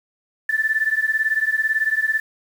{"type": "beating tone pair", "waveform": "sine", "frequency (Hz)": [1752, 1770], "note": ["A6", "A6"], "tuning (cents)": [-8, 10], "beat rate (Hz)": 18, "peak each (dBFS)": [-20, -21], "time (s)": [0.49, 2.2], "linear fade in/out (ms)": 5, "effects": ["7-bit"]}